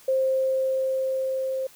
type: tone with level ramp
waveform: sine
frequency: 527 Hz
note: C5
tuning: 12 cents sharp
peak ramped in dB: -19 to -25 dBFS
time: 0.08-1.67 s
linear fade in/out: 5 ms
effects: white hiss -52 dBFS RMS until 1.75 s